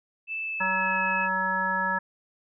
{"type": "tone with pitch glide", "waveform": "sine", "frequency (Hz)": [2636, 2585], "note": ["E7", "E7"], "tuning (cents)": [-1, -34], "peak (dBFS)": -29, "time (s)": [0.27, 1.29], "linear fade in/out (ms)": 50, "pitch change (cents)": -33, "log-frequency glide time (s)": [0.41, 0.97]}
{"type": "harmonic tone", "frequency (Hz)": 188, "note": "F#3", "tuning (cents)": 28, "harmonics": [1, 3, 5, 7, 9], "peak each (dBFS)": [-36, -37, -28, -32, -27], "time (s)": [0.6, 1.99], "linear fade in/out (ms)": 10}
{"effects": []}